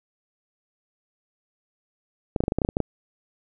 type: clicks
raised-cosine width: 2 ms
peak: -9 dBFS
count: 11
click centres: 2.362 / 2.405 / 2.438 / 2.481 / 2.521 / 2.586 / 2.618 / 2.649 / 2.689 / 2.769 / 2.803 s
effects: none